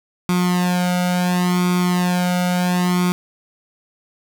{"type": "tone with flanger", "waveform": "sawtooth", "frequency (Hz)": 179.1, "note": "F3", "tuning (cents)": 44, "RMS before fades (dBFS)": -18, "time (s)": [0.29, 3.12], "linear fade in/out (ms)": 0, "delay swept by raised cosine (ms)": [0.86, 1.39], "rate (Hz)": 0.71, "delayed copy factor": 0.9, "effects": []}